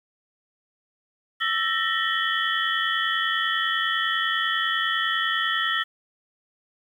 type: tone cluster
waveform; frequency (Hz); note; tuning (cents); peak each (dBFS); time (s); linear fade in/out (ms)
sine; 1325 / 1799 / 1889 / 3057 / 3358; E6 / A6 / A#6 / G7 / G#7; +9 / +38 / +22 / -44 / +18; -27 / -29 / -27 / -29 / -30; 1.4-5.84; 20
effects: 9-bit